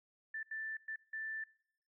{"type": "tone bursts at uneven times", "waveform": "sine", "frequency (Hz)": 1767, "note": "A6", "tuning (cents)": 7, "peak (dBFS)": -39, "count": 4, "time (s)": [[0.34, 0.43], [0.51, 0.77], [0.88, 0.96], [1.13, 1.44]], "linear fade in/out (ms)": 5, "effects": ["noise-tail reverb RT60 0.7 s tail -24 dB re dry"]}